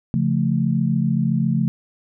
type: chord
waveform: sine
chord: Db augmented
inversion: none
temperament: equal with one note detuned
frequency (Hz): 138.59 / 172.51 / 220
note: Db3 / F3 / A3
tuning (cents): 0 / -21 / 0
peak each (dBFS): -21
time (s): 0.14-1.68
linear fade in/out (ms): 0
effects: none